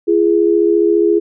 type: tone pair together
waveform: sine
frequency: 340.4 / 415 Hz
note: F4 / G#4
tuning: -44 / -1 cents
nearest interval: minor third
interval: 343 cents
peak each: -12 dBFS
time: 0.07-1.2 s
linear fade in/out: 20 ms
effects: none